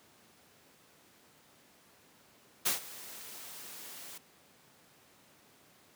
white noise with ADSR envelope, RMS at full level -28 dBFS, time 2.65-4.18 s, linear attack 16 ms, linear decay 130 ms, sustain -19 dB, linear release 6 ms, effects pink hiss -62 dBFS RMS until 5.95 s + high-pass 150 Hz 12 dB/octave

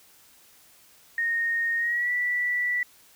sine tone with pitch glide, 1853 to 1960.9 Hz, A#6 to B6, -11 to -13 cents, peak -23 dBFS, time 1.18-2.83 s, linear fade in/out 2 ms, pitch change +98 cents, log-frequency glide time 1.78-2.11 s, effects white hiss -56 dBFS RMS until 3.15 s

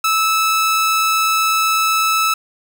sawtooth tone, 1308 Hz, E6, 14 cents flat, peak -10 dBFS, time 0.04-2.34 s, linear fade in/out 5 ms, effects none

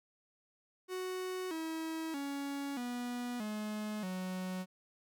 45% pulse tone with pitch steps, 370 / 322.1 / 280.4 / 244.1 / 212.5 / 185 Hz, F#4 / E4 / C#4 / B3 / G#3 / F#3, 0 / -40 / +20 / -20 / +40 / 0 cents, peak -37 dBFS, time 0.88-4.66 s, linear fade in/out 50 ms, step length 630 ms, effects none

